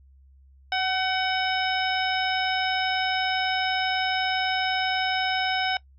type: harmonic tone with a mistuned harmonic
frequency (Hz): 749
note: F#5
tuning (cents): +21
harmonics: 1 / 2 / 3 / 4 / 5 / 7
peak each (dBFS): -26 / -29 / -31 / -32 / -33 / -34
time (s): 0.72-5.77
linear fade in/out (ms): 2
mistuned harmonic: 2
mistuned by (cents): +24
effects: noise-tail reverb RT60 0.1 s tail -21 dB re dry + added 67 Hz sine -51 dBFS peak until 5.98 s